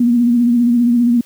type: tone with vibrato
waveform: sine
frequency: 239.3 Hz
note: A#3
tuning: 46 cents sharp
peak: -9 dBFS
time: 0-1.21 s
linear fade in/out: 5 ms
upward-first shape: sine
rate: 15 Hz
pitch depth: 44 cents each way
effects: white hiss -47 dBFS RMS until 1.25 s + high-pass 60 Hz 12 dB/octave

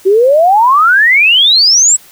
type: exponential sweep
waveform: sine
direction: up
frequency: 368.6 to 7980 Hz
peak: -4 dBFS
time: 0.05-1.97 s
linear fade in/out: 20 ms
effects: white hiss -40 dBFS RMS until 2.11 s

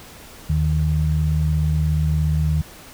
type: tone pair together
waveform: sine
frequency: 77 / 154 Hz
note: D#2 / D#3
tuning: -17 / -17 cents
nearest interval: octave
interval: 1200 cents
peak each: -19 dBFS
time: 0.49-2.62 s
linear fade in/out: 10 ms
effects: pink hiss -42 dBFS RMS until 2.93 s

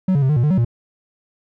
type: tone with pitch steps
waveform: triangle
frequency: 187 / 141.4 / 132.2 / 151 / 119.4 / 150.1 / 188.6 / 117.9 Hz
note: F#3 / C#3 / C3 / D3 / A#2 / D3 / F#3 / A#2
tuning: +19 / +35 / +18 / +48 / +42 / +38 / +33 / +20 cents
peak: -11 dBFS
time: 0.08-0.648 s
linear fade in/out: 5 ms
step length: 71 ms
effects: none

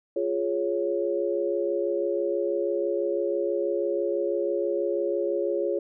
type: chord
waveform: sine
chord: Db major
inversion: first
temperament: equal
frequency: 349.2 / 415.3 / 554.4 Hz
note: F4 / Ab4 / Db5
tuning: 0 / 0 / 0 cents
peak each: -28 dBFS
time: 0.16-5.79 s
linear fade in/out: 5 ms
effects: none

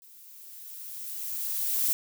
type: noise with level ramp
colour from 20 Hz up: violet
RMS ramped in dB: -53 to -25 dBFS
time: 0.02-1.93 s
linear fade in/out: 0 ms
effects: none

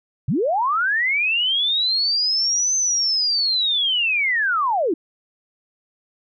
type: linear two-way sweep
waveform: sine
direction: up then down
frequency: 101.6 to 6230 to 288 Hz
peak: -17 dBFS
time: 0.28-4.94 s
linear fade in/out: 5 ms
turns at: 2.76 s
effects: none

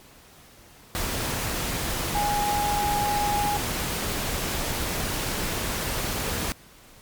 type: tone in noise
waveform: sine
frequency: 826 Hz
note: G#5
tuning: 10 cents flat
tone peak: -23 dBFS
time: 2.15-3.57 s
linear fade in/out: 0 ms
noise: pink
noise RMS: -28 dBFS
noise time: 0.95-6.52 s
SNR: +2 dB
effects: pink hiss -51 dBFS RMS until 7.01 s + MP3 96 kbps

